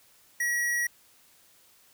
square tone, 1915 Hz, A#6, 46 cents sharp, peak -26 dBFS, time 0.4-0.87 s, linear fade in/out 5 ms, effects white hiss -60 dBFS RMS until 1.93 s

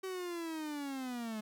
45% pulse linear sweep, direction down, 382.5 to 211.6 Hz, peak -38 dBFS, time 0.03-1.41 s, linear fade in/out 10 ms, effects none

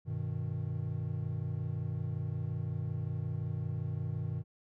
triangle chord, G augmented, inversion none, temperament equal, 98 / 123.47 / 155.56 Hz, G2 / B2 / D#3, 0 / 0 / 0 cents, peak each -36 / -35 / -36 dBFS, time 0.05-4.44 s, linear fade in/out 50 ms, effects none

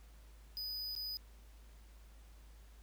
square tone with dropouts, 4978 Hz, D#8, in tune, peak -40 dBFS, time 0.57-1.17 s, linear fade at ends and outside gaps 0 ms, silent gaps 0.952-0.963 s, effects added 53 Hz sine -55 dBFS peak until 2.82 s + pink hiss -67 dBFS RMS until 2.82 s

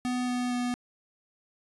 square tone with pitch steps, 248.9 / 247.2 / 245.5 Hz, B3 / B3 / B3, +14 / +2 / -10 cents, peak -28 dBFS, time 0.05-0.74 s, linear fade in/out 0 ms, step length 230 ms, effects resampled to 24000 Hz

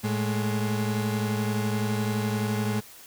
35% pulse tone pair together, 110.86 / 210 Hz, A2 / G#3, +13 / +19 cents, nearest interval major seventh, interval 1106 cents, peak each -26 dBFS, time 0.03-2.81 s, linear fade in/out 20 ms, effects white hiss -48 dBFS RMS until 3.06 s

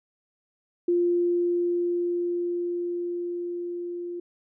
sine tone with level ramp, 349.2 Hz, F4, in tune, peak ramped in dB -19 to -31 dBFS, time 0.88-4.2 s, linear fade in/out 5 ms, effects none

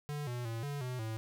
square tone with pitch steps, 146.9 / 122.1 / 114.2 / 143.4 / 126.1 / 110.9 Hz, D3 / B2 / A#2 / D3 / B2 / A2, +1 / -19 / -35 / -41 / +36 / +14 cents, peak -37 dBFS, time 0.09-1.17 s, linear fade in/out 0 ms, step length 180 ms, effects none

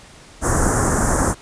pink band-stop noise, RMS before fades -17 dBFS, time 0.41-1.35 s, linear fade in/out 50 ms, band 1700 to 6300 Hz, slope 48 dB/octave, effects pink hiss -44 dBFS RMS until 1.41 s + resampled to 22050 Hz

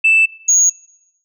sine tone pair in turn, 2644 / 6662 Hz, E7 / G#8, +5 / +4 cents, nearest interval octave + major third, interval 1599 cents, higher second, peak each -7 dBFS, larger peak neither, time 0.04-0.26 / 0.48-0.7 s, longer neither, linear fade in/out 10 ms, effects noise-tail reverb RT60 0.9 s tail -21 dB re dry + tanh soft clip ceiling -4 dBFS

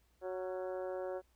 harmonic tone with a mistuned harmonic, 185 Hz, F#3, in tune, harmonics 2 / 3 / 4 / 5 / 6 / 7 / 8 / 9, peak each -41 / -40 / -48 / -54 / -57 / -57 / -59 / -60 dBFS, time 0.21-1.22 s, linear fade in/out 50 ms, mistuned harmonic 7, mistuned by +76 cents, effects added 60 Hz sine -70 dBFS peak until 1.35 s + pink hiss -75 dBFS RMS until 1.35 s

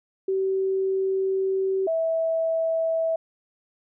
sine tone pair in turn, 383.3 / 652.4 Hz, G4 / E5, -39 / -18 cents, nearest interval major sixth, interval 921 cents, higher second, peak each -21 dBFS, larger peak neither, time 0.28-1.87 / 1.87-3.16 s, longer first, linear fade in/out 5 ms, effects none

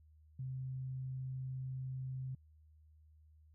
sine tone, 130.5 Hz, C3, 4 cents flat, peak -39 dBFS, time 0.39-2.35 s, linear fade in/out 5 ms, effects added 77 Hz sine -61 dBFS peak until 3.54 s

